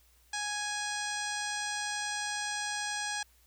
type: harmonic tone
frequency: 830.6 Hz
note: G#5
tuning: in tune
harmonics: 1 / 2 / 3 / 4 / 5 / 6 / 7 / 8 / 9 / 10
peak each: -39 / -37 / -44 / -43 / -44 / -44 / -42 / -49 / -46 / -44 dBFS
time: 0.33-3.23 s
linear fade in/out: 5 ms
effects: added 60 Hz sine -64 dBFS peak until 3.46 s + white hiss -66 dBFS RMS until 3.46 s